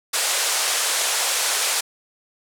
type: band-pass noise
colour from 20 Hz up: white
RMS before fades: -22 dBFS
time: 0.13-1.81 s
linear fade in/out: 10 ms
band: 480 to 10000 Hz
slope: 24 dB/octave
effects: none